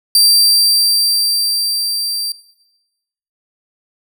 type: tone with level ramp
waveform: sawtooth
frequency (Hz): 4699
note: D8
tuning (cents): 0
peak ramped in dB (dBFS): -4 to -16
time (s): 0.15-2.32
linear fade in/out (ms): 2
effects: noise-tail reverb RT60 1.0 s tail -18 dB re dry